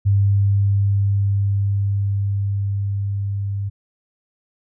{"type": "tone with level ramp", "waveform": "sine", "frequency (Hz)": 99.8, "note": "G2", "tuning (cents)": 32, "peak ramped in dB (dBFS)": [-12, -21], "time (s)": [0.05, 3.7], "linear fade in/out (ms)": 20, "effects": []}